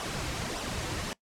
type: noise with flanger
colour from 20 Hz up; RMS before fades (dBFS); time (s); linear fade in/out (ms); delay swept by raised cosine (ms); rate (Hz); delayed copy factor
pink; -34; 0-1.13; 0; 0.43 to 4.93; 1.7; -0.55
effects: noise-tail reverb RT60 0.1 s tail -21 dB re dry + low-pass 8000 Hz 12 dB/octave